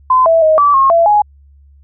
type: tone with pitch steps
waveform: sine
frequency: 1024 / 657 / 628 / 1155 / 1080 / 673 / 834 Hz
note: C6 / E5 / D#5 / D6 / C#6 / E5 / G#5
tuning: -38 / -6 / +16 / -29 / -45 / +36 / +7 cents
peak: -6 dBFS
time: 0.1-1.22 s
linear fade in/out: 5 ms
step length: 160 ms
effects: added 70 Hz sine -41 dBFS peak until 1.83 s